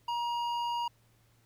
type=tone with hard clipping; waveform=triangle; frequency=949 Hz; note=A#5; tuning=31 cents sharp; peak=-32 dBFS; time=0.08-0.88 s; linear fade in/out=5 ms; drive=13 dB; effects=added 115 Hz sine -65 dBFS peak until 1.45 s + pink hiss -69 dBFS RMS until 1.45 s